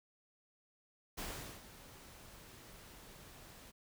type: noise with ADSR envelope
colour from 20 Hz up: pink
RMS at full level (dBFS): -42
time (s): 1.17-3.72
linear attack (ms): 16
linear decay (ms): 420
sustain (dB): -14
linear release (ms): 25
effects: none